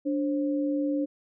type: tone pair together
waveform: sine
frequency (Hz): 291.4 / 531.7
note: D4 / C5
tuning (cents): -13 / +28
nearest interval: minor seventh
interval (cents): 1041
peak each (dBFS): -25 / -32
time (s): 0.05-1.06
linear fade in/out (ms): 20
effects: none